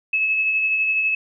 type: tone with tremolo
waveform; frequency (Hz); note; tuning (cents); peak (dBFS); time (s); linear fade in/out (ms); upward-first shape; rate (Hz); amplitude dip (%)
sine; 2592; E7; -30; -16; 0.13-1.15; 5; sine; 12; 30
effects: none